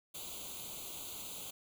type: noise with comb filter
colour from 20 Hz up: white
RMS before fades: -45 dBFS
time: 0.14-1.51 s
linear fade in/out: 10 ms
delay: 0.28 ms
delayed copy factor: +0.95
effects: none